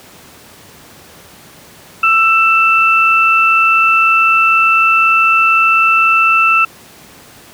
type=tone pair together; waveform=sine; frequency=1328 / 2661 Hz; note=E6 / E7; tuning=+12 / +16 cents; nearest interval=octave; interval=1204 cents; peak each=-10 dBFS; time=2.03-6.65 s; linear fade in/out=5 ms; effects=pink hiss -39 dBFS RMS until 7.53 s + high-pass 100 Hz 12 dB/octave